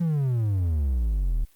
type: exponential sweep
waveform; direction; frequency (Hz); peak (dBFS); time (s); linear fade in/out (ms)
triangle; down; 174.8 to 36.71; -19; 0-1.45; 10
effects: white hiss -61 dBFS RMS until 1.55 s + Opus 24 kbps